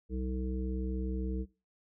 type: harmonic tone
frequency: 63.7 Hz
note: C2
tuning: 46 cents flat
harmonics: 1 / 3 / 5 / 7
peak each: -34 / -39 / -41 / -42 dBFS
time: 0.09-1.46 s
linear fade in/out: 50 ms
effects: noise-tail reverb RT60 0.3 s tail -18 dB re dry